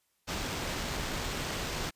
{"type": "noise with sample-and-hold", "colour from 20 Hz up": "pink", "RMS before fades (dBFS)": -35, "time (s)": [0.27, 1.91], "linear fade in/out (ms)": 20, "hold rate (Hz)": 11025, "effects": ["white hiss -75 dBFS RMS until 1.95 s", "resampled to 32000 Hz"]}